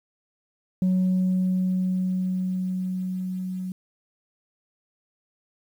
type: tone with level ramp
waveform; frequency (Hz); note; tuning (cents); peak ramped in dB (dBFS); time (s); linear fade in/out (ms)
sine; 185; F#3; 0; -16 to -28; 0.82-3.72; 2
effects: tanh soft clip ceiling -17 dBFS + 9-bit